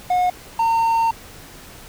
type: tone pair in turn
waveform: triangle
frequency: 724 / 912.2 Hz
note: F#5 / A#5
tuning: -38 / -38 cents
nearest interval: major third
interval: 400 cents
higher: second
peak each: -13 dBFS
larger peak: neither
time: 0.1-0.3 / 0.59-1.11 s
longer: second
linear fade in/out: 5 ms
effects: pink hiss -41 dBFS RMS until 1.88 s